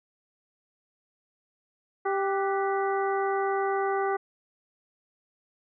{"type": "harmonic tone with a mistuned harmonic", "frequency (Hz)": 392, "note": "G4", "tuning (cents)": 0, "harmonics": [1, 2, 3, 4, 5], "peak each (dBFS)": [-27, -29, -33, -37, -39], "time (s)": [2.05, 4.17], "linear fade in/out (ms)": 10, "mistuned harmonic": 4, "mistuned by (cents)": -84, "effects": []}